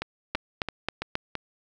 two click trains, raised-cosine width 0.3 ms, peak -10 / -14 dBFS, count 4 / 5, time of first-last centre 0.35-1.154 / 0.02-1.353 s, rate 3.73 / 3 Hz, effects none

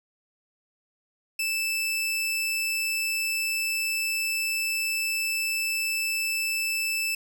sawtooth tone, 2637 Hz, E7, in tune, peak -22 dBFS, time 1.39-7.15 s, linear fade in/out 5 ms, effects none

